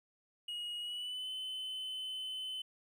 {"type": "tone with pitch glide", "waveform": "triangle", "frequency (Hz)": [2889, 3041], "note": ["F#7", "F#7"], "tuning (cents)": [-42, 47], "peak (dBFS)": -37, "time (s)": [0.48, 2.62], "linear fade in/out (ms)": 5, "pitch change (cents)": 89, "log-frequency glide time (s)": [0.8, 1.29], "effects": ["13-bit"]}